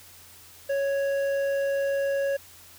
triangle tone with hard clipping, 554.4 Hz, C#5, in tune, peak -25 dBFS, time 0.69-2.37 s, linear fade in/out 10 ms, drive 11 dB, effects added 88 Hz sine -59 dBFS peak until 2.78 s + white hiss -50 dBFS RMS until 2.78 s

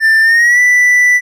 triangle tone with pitch glide, 1781 to 1976.1 Hz, A6 to B6, +21 to 0 cents, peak -4 dBFS, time 0-1.21 s, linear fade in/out 50 ms, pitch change +179 cents, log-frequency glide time 0.22-0.6 s, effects none

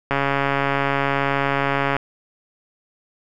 click train, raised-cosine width 0.5 ms, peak -5 dBFS, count 259, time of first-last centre 0.11-1.966 s, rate 139 Hz, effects none

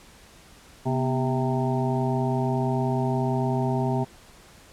harmonic tone with a mistuned harmonic, 130.81 Hz, C3, in tune, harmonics 1 / 2 / 3 / 5 / 6 / 7, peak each -25 / -28 / -30 / -32 / -33 / -33 dBFS, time 0.85-4.05 s, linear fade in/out 20 ms, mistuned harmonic 2, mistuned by -95 cents, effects pink hiss -51 dBFS RMS until 4.72 s + low-pass 11000 Hz 12 dB/octave

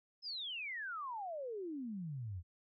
sine exponential sweep, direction down, 5274 to 81.7 Hz, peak -40 dBFS, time 0.22-2.43 s, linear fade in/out 50 ms, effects none

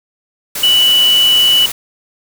sine tone in noise, 2960 Hz, F#7, in tune, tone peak -7 dBFS, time 0.63-1.66 s, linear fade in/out 5 ms, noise white, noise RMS -21 dBFS, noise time 0.55-1.72 s, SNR +11 dB, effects none

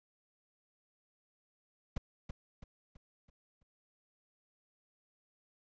brown noise with echo, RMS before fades -34 dBFS, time 1.96-1.98 s, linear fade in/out 5 ms, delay 330 ms, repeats 5, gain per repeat -7 dB, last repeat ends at 3.63 s, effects resampled to 16000 Hz

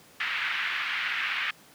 pink band-pass noise, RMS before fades -30 dBFS, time 0.2-1.51 s, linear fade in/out 5 ms, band 1500 to 2800 Hz, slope 24 dB/octave, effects pink hiss -54 dBFS RMS until 1.74 s + high-pass 150 Hz 12 dB/octave

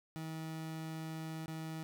30% pulse tone with dropouts, 159.7 Hz, D#3, 45 cents sharp, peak -38 dBFS, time 0.16-1.83 s, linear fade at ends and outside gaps 0 ms, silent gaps 1.459-1.481 s, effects none

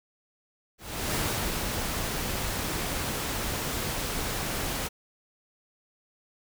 pink noise with ADSR envelope, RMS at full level -28 dBFS, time 0.78-4.89 s, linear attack 370 ms, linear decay 410 ms, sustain -3 dB, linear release 25 ms, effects none

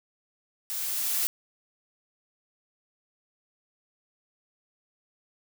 blue noise with level ramp, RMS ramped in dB -33 to -26 dBFS, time 0.7-1.27 s, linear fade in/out 0 ms, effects none

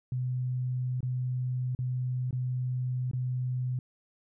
sine tone with dropouts, 126.4 Hz, B2, 41 cents sharp, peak -28 dBFS, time 0.12-3.79 s, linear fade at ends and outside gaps 2 ms, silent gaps 1.006-1.029 / 1.75-1.789 / 2.309-2.328 / 3.113-3.133 s, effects none

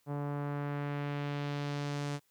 sawtooth tone with low-pass filter sweep, 144.2 Hz, D3, 31 cents flat, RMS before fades -36 dBFS, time 0.06-2.2 s, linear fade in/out 50 ms, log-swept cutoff 900 to 7900 Hz, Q 1.1, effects white hiss -73 dBFS RMS until 2.3 s

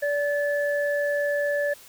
sine tone pair together, 578.7 / 1734 Hz, D5 / A6, -26 / -26 cents, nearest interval octave + perfect fifth, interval 1900 cents, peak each -23 / -28 dBFS, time 0.02-1.74 s, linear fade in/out 10 ms, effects white hiss -49 dBFS RMS until 1.88 s

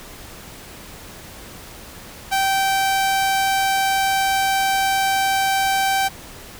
sawtooth tone, 777 Hz, G5, 16 cents flat, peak -13 dBFS, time 2.31-6.09 s, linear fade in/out 20 ms, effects pink hiss -39 dBFS RMS until 6.59 s

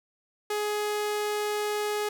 sawtooth tone, 418.7 Hz, G#4, 14 cents sharp, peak -23 dBFS, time 0.5-2.09 s, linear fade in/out 5 ms, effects none

